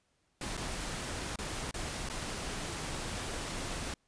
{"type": "noise with dropouts", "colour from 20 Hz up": "pink", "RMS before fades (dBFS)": -38, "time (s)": [0.41, 3.94], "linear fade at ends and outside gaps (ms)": 2, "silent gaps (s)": [[0.569, 0.575], [1.359, 1.387], [1.711, 1.741], [2.089, 2.098]], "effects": ["pink hiss -75 dBFS RMS until 4.07 s", "resampled to 22050 Hz"]}